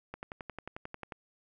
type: click train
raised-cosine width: 0.5 ms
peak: -25 dBFS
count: 12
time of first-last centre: 0.14-1.122 s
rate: 11.2 Hz
effects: none